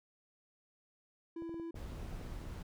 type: tone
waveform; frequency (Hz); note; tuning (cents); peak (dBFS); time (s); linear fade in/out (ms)
triangle; 332.8; E4; +17; -38; 1.36-1.71; 5
type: clicks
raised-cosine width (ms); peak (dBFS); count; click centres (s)
2; -38; 12; 1.422 / 1.494 / 1.543 / 1.598 / 1.744 / 1.861 / 1.921 / 2.03 / 2.066 / 2.128 / 2.213 / 2.416
type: noise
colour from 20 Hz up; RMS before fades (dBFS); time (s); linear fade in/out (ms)
brown; -44; 1.75-2.63; 10
effects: none